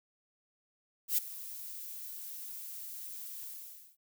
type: noise with ADSR envelope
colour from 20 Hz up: violet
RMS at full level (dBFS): -27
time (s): 1.08-3.97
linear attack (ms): 100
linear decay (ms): 8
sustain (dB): -17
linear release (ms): 500
effects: none